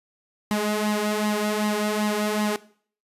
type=tone with flanger; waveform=sawtooth; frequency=210.8 Hz; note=G#3; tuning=26 cents sharp; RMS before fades=-24 dBFS; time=0.51-2.56 s; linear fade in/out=0 ms; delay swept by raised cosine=0.99 to 3.29 ms; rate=2.6 Hz; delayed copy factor=+0.65; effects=noise-tail reverb RT60 0.5 s tail -19 dB re dry + resampled to 32000 Hz